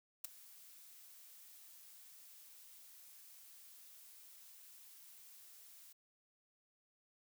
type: noise with ADSR envelope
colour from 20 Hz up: blue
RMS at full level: -39 dBFS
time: 0.24-5.93 s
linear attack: 6 ms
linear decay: 11 ms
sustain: -20 dB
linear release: 9 ms
effects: none